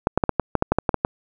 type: clicks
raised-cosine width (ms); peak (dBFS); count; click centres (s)
1; -3; 12; 0.071 / 0.176 / 0.238 / 0.293 / 0.397 / 0.553 / 0.624 / 0.72 / 0.786 / 0.892 / 0.943 / 1.049
effects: none